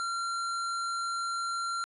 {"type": "tone with hard clipping", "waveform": "sine", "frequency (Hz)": 1373, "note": "F6", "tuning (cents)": -30, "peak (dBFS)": -32, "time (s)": [0, 1.84], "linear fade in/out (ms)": 0, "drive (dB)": 18, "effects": ["resampled to 24000 Hz"]}